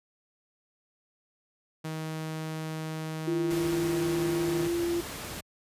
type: tone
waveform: sawtooth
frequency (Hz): 158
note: D#3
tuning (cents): +27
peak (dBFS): -29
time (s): 1.84-4.68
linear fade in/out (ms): 10
type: tone with pitch glide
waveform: sine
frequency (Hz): 340 to 343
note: F4 to F4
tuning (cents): -46 to -31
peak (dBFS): -26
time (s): 3.27-5.01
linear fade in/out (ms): 10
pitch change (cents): +15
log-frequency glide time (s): 3.42-4.88
type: noise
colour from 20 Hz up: pink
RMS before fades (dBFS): -38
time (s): 3.5-5.41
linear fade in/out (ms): 10
effects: high-pass 60 Hz 12 dB/octave + resampled to 32000 Hz